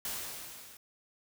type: noise with level ramp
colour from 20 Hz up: white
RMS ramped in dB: -36 to -53 dBFS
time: 0.05-0.77 s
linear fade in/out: 2 ms
effects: none